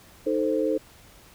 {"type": "chord", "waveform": "sine", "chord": "A diminished", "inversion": "second", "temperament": "equal", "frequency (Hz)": [311.1, 440, 523.3], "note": ["Eb4", "A4", "C5"], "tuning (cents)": [0, 0, 0], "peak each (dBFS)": -26, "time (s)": [0.26, 0.78], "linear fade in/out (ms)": 10, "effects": ["pink hiss -52 dBFS RMS until 1.34 s"]}